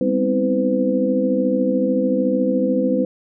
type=tone cluster; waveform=sine; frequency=200 / 248.7 / 262.4 / 323.5 / 506 Hz; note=G3 / B3 / C4 / E4 / B4; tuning=+35 / +12 / +5 / -32 / +42 cents; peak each=-22 / -25 / -21 / -25 / -20 dBFS; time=0.01-3.05 s; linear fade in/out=2 ms; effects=none